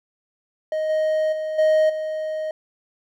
triangle tone with level steps, 624 Hz, D#5, 5 cents sharp, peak -19 / -16 / -22 / -12 / -22 dBFS, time 0.72-2.51 s, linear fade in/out 2 ms, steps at 0.89 / 1.32 / 1.58 / 1.89 s, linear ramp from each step 10 ms, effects none

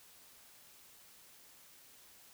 silence, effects white hiss -60 dBFS RMS until 2.33 s

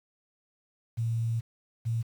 sine tone pair in turn, 114.7 / 114.7 Hz, A#2 / A#2, -28 / -28 cents, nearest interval unison, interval 0 cents, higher neither, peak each -26 dBFS, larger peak neither, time 0.97-1.41 / 1.85-2.03 s, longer first, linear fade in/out 20 ms, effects 9-bit

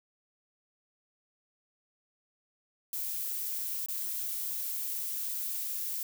violet noise with dropouts, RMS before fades -35 dBFS, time 2.93-6.03 s, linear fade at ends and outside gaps 2 ms, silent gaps 3.861-3.885 s, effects none

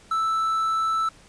triangle tone with quantisation, 1318.5 Hz, E6, in tune, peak -19 dBFS, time 0.11-1.09 s, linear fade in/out 5 ms, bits 8, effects pink hiss -52 dBFS RMS until 1.28 s + resampled to 22050 Hz

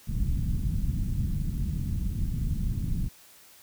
pink low-pass noise, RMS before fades -28 dBFS, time 0.07-3.09 s, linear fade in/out 20 ms, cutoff 190 Hz, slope 24 dB/octave, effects white hiss -54 dBFS RMS until 3.62 s

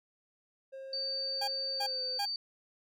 triangle tone with pitch glide, 535 to 511.7 Hz, C5 to C5, +38 to -39 cents, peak -40 dBFS, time 0.72-2.19 s, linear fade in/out 20 ms, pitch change -77 cents, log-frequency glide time 1.74-2.03 s
sine tone, 4594 Hz, D8, 39 cents flat, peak -33 dBFS, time 0.93-2.36 s, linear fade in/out 2 ms
40% pulse tone bursts, 809 Hz, G#5, 46 cents flat, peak -32 dBFS, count 3, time 1.41-2.257 s, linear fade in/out 10 ms, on 69 ms, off 320 ms
effects none

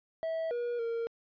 triangle tone with pitch steps, 650 / 479.4 / 462.3 Hz, E5 / A#4 / A#4, -24 / +48 / -14 cents, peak -29 dBFS, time 0.23-1.07 s, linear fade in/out 0 ms, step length 280 ms, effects resampled to 11025 Hz

